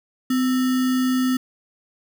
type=tone with sample-and-hold; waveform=sine; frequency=255.6 Hz; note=C4; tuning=40 cents flat; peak=-17 dBFS; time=0.3-1.37 s; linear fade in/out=5 ms; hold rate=1575 Hz; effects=none